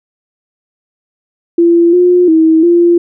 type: tone with pitch steps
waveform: sine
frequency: 340.4 / 357.1 / 320.9 / 344.7 Hz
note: F4 / F4 / E4 / F4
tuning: -44 / +39 / -46 / -23 cents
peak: -4 dBFS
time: 1.58-2.98 s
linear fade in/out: 5 ms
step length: 350 ms
effects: none